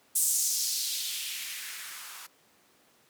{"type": "noise with band-pass filter sweep", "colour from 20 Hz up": "violet", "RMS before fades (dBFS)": -32, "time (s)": [0.15, 2.27], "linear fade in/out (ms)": 10, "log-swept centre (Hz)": [8700, 1000], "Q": 2, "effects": ["pink hiss -63 dBFS RMS until 3.09 s", "high-pass 200 Hz 12 dB/octave"]}